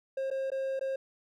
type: tone with dropouts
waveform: triangle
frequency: 535 Hz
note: C5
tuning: 38 cents sharp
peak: -28 dBFS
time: 0.17-0.96 s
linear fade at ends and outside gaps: 5 ms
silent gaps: 0.303-0.311 / 0.503-0.517 / 0.794-0.81 s
effects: none